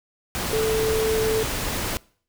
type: tone in noise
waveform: sine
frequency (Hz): 440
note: A4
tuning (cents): 0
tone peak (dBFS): -20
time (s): 0.53-1.43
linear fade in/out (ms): 0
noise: pink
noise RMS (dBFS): -27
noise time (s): 0.35-1.97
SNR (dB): +4
effects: noise-tail reverb RT60 0.5 s tail -23 dB re dry